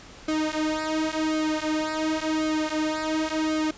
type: tone with flanger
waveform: sawtooth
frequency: 311.9 Hz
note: D#4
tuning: 4 cents sharp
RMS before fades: -26 dBFS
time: 0.28-3.71 s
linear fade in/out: 5 ms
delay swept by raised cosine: 1.1 to 6.1 ms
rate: 0.92 Hz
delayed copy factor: -0.95
effects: pink hiss -46 dBFS RMS until 3.77 s + resampled to 16000 Hz